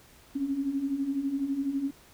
sine beating tone pair, 266.7 / 278.7 Hz, C4 / C#4, +33 / +9 cents, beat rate 12 Hz, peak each -34 / -28 dBFS, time 0.35-1.91 s, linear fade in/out 10 ms, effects pink hiss -56 dBFS RMS until 2.13 s

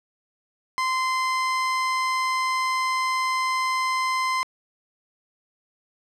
30% pulse tone, 1037 Hz, C6, 16 cents flat, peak -19 dBFS, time 0.78-4.43 s, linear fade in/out 0 ms, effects low-pass 7000 Hz 12 dB/octave

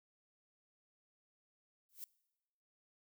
violet noise with exponential growth, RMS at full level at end -42 dBFS, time 1.89-2.04 s, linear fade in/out 1 ms, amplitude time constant 32 ms, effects noise-tail reverb RT60 1.0 s tail -23 dB re dry

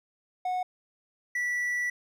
triangle tone pair in turn, 733 / 1956.9 Hz, F#5 / B6, -16 / -16 cents, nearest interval octave + perfect fourth, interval 1700 cents, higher second, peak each -25 dBFS, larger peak neither, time 0.45-0.63 / 1.35-1.9 s, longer second, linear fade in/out 5 ms, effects none

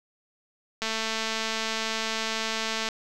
click train, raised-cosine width 0.2 ms, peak -12 dBFS, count 460, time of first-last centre 0.82-2.888 s, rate 222 Hz, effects none

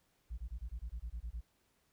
sine tone bursts, 57 Hz, A#1, 38 cents flat, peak -36 dBFS, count 11, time 0.3-1.411 s, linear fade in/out 20 ms, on 81 ms, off 22 ms, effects tanh soft clip ceiling -37 dBFS + pink hiss -75 dBFS RMS until 1.92 s

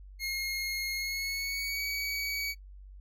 25% pulse tone with pitch glide, 2149 to 2264 Hz, C7 to C#7, +46 to +36 cents, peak -28 dBFS, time 0.19-2.55 s, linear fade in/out 50 ms, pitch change +90 cents, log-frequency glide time 0.95-1.82 s, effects noise-tail reverb RT60 0.1 s tail -21 dB re dry + added 48 Hz sine -46 dBFS peak until 3 s

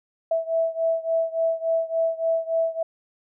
sine beating tone pair, 655 / 658.5 Hz, E5 / E5, -11 / -2 cents, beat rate 3.5 Hz, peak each -23 / -25 dBFS, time 0.31-2.83 s, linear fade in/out 5 ms, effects none

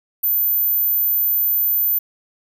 sine tone, 14230 Hz, A9, 18 cents sharp, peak -15 dBFS, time 0.23-1.99 s, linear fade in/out 10 ms, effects none

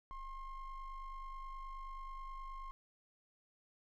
triangle ring-modulated tone, 523.3 Hz, C5, in tune, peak -39 dBFS, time 0.11-2.71 s, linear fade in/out 0 ms, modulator 548 Hz, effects none

